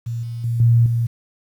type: tone with level steps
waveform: sine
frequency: 117.2 Hz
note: A#2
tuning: 10 cents sharp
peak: -22 / -25 / -18 / -10 / -16 dBFS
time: 0.06-1.07 s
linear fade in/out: 10 ms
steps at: 0.23 / 0.44 / 0.6 / 0.86 s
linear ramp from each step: 2 ms
effects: 8-bit